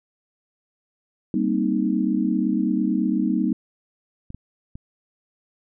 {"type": "chord", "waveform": "sine", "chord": "C minor seventh", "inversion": "second", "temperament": "equal", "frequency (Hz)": [196, 233.1, 261.6, 311.1], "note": ["G3", "Bb3", "C4", "Eb4"], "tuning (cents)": [0, 0, 0, 0], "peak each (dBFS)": [-24, -24, -26, -24], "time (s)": [1.34, 3.53], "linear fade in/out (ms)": 2}
{"type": "clicks", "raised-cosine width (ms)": 5, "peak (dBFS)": -24, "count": 3, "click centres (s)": [4.304, 4.346, 4.755]}
{"effects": []}